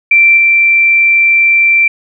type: tone with level steps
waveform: sine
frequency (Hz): 2349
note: D7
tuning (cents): 0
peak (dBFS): -3 / -5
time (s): 0.11-1.88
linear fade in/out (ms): 5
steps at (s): 0.37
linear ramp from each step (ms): 5
effects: none

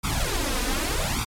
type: noise with flanger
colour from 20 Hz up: pink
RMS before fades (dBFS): -25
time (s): 0.03-1.25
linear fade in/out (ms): 20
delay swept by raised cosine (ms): 0.84 to 4.04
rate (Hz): 0.84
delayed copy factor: +0.95
effects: low-pass 12000 Hz 12 dB/octave + MP3 96 kbps

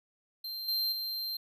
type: tone with level steps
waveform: square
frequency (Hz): 4153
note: C8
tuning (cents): -14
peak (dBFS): -37 / -29 / -34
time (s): 0.44-1.37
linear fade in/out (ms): 5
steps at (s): 0.68 / 0.92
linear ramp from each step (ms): 5
effects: none

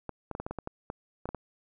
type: clicks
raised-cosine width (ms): 1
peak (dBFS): -21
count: 12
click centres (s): 0.093 / 0.313 / 0.351 / 0.4 / 0.465 / 0.51 / 0.587 / 0.674 / 0.901 / 1.256 / 1.29 / 1.347
effects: none

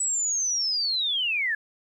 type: linear sweep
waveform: sine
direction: down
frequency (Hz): 7950 to 1667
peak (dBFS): -23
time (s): 0-1.55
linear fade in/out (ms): 5
effects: 10-bit

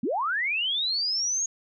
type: linear sweep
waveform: sine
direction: up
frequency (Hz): 188.8 to 6670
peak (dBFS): -24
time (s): 0.03-1.46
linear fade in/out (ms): 5
effects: none

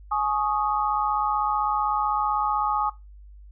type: chord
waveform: sine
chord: Ab suspended fourth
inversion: none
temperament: equal with one note detuned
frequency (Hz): 842.7 / 1108.7 / 1244.5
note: Ab5 / Db6 / Eb6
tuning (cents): +25 / 0 / 0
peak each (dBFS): -25 / -28 / -26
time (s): 0.11-2.9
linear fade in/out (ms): 10
effects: noise-tail reverb RT60 0.2 s tail -17 dB re dry + added 50 Hz sine -43 dBFS peak until 3.51 s

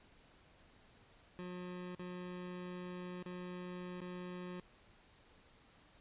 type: tone with dropouts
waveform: 25% pulse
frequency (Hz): 180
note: F#3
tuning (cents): -47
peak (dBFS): -40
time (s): 1.39-4.6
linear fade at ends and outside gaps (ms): 0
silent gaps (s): 1.951-1.995 / 3.226-3.259 / 4.005-4.015
effects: pink hiss -65 dBFS RMS until 6 s + resampled to 8000 Hz

